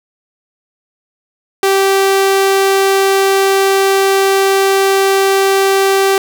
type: tone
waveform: sawtooth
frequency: 389.3 Hz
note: G4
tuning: 12 cents flat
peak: -5 dBFS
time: 1.63-6.18 s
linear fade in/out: 2 ms
effects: none